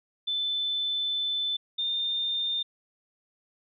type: tone pair in turn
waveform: sine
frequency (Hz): 3520 / 3617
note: A7 / A7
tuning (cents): 0 / +47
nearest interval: unison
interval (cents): 47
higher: second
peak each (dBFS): -26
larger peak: neither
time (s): 0.27-1.57 / 1.78-2.63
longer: first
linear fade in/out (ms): 10
effects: none